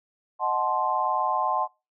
sine chord, D# diminished seventh, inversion none, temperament equal with one note detuned, 622.3 / 740 / 867.9 / 1046.5 Hz, D#5 / F#5 / A5 / C6, 0 / 0 / -24 / 0 cents, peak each -32 / -28 / -27 / -26 dBFS, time 0.39-1.68 s, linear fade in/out 50 ms, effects noise-tail reverb RT60 0.3 s tail -26 dB re dry

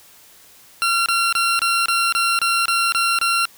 20% pulse tone bursts, 1370 Hz, F6, 34 cents flat, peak -11 dBFS, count 10, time 0.82-3.454 s, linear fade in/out 0 ms, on 240 ms, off 26 ms, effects white hiss -48 dBFS RMS until 3.57 s

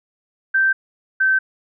sine tone pair in turn, 1561 / 1545.7 Hz, G6 / G6, -8 / -25 cents, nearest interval unison, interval 17 cents, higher first, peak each -13 dBFS, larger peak neither, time 0.54-0.73 / 1.2-1.39 s, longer neither, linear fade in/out 10 ms, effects none

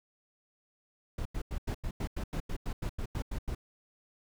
brown noise bursts, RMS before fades -34 dBFS, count 15, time 1.18-3.55 s, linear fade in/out 5 ms, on 74 ms, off 90 ms, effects none

